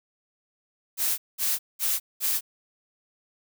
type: noise bursts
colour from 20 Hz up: blue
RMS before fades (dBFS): -25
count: 4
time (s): 0.97-2.41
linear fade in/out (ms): 50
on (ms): 210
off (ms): 200
effects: none